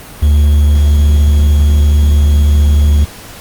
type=tone with quantisation; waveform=triangle; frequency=73.42 Hz; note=D2; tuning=in tune; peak=-3 dBFS; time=0.22-3.05 s; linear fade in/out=10 ms; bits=5; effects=pink hiss -32 dBFS RMS until 3.4 s + Opus 32 kbps